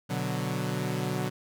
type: chord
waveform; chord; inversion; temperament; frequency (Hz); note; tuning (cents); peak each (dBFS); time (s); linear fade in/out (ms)
sawtooth; B minor; none; equal; 123.47 / 146.83 / 185; B2 / D3 / F#3; 0 / 0 / 0; -29; 0.09-1.3; 20
effects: none